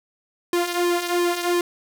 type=tone with flanger; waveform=sawtooth; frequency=350 Hz; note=F4; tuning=4 cents sharp; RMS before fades=-22 dBFS; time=0.53-1.61 s; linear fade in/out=2 ms; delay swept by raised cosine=1.4 to 3 ms; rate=2.9 Hz; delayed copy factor=-0.6; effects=none